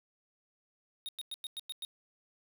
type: tone bursts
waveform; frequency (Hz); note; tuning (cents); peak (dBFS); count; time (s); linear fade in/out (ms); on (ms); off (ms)
square; 3729; A#7; 0; -38; 7; 1.06-1.849; 0; 27; 100
effects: none